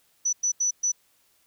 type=tone bursts at uneven times; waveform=sine; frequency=5950 Hz; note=F#8; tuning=9 cents sharp; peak=-21 dBFS; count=4; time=0.25-0.33 / 0.43-0.52 / 0.6-0.71 / 0.83-0.92 s; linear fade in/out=10 ms; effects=white hiss -65 dBFS RMS until 1.46 s